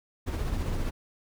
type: noise with tremolo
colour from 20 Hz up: brown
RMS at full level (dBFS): -28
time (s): 0.26-0.91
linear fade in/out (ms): 20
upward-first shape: triangle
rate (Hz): 15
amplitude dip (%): 40
effects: none